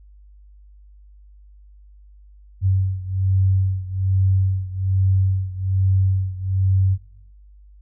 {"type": "beating tone pair", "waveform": "sine", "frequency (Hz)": [94.8, 96], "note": ["F#2", "G2"], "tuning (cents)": [43, -36], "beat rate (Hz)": 1.2, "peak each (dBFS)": [-18, -21], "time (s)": [2.61, 6.98], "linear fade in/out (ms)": 50, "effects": ["noise-tail reverb RT60 0.8 s tail -23 dB re dry", "added 50 Hz sine -44 dBFS peak until 7.81 s"]}